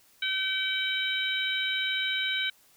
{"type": "harmonic tone", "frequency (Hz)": 766, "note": "G5", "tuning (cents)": -40, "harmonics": [2, 3, 4, 5], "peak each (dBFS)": [-32, -32, -32, -32], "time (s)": [0.22, 2.5], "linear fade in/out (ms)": 5, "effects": ["white hiss -61 dBFS RMS until 2.76 s"]}